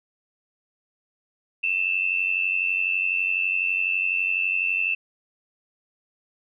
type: tone pair together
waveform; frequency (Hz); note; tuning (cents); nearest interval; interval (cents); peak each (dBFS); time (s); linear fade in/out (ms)
sine; 2610 / 2702; E7 / E7; -18 / +42; minor second; 60; -24; 1.63-4.95; 10
effects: none